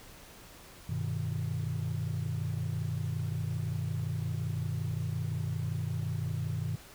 sine chord, G augmented, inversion none, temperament equal, 98 / 123.47 / 155.56 Hz, G2 / B2 / D#3, 0 / 0 / 0 cents, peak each -34 dBFS, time 0.89-6.76 s, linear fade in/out 5 ms, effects tanh soft clip ceiling -25 dBFS + pink hiss -52 dBFS RMS until 6.94 s

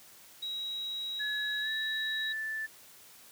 sine tone, 3840 Hz, B7, 49 cents flat, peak -34 dBFS, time 0.42-2.33 s, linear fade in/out 10 ms
sine tone with pitch glide, 1700 to 1757.9 Hz, G#6 to A6, +40 to -2 cents, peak -33 dBFS, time 1.19-2.67 s, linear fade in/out 20 ms, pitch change +58 cents, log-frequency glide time 1.61-1.69 s
effects white hiss -55 dBFS RMS until 3.31 s + high-pass 60 Hz 12 dB/octave

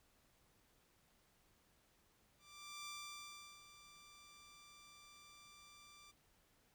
10% pulse tone with ADSR envelope, 1178 Hz, D6, 5 cents sharp, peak -39 dBFS, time 2.38-6.12 s, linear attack 490 ms, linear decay 740 ms, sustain -13 dB, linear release 18 ms, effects pink hiss -74 dBFS RMS until 6.74 s

